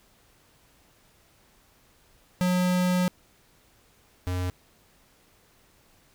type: tone pair in turn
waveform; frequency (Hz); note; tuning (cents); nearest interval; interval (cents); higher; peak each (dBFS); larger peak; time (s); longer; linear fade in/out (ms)
square; 180.9 / 90.45; F#3 / F#2; -39 / -39; octave; 1200; first; -22 / -27; first; 2.41-3.08 / 4.27-4.5; first; 0
effects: pink hiss -61 dBFS RMS until 6.14 s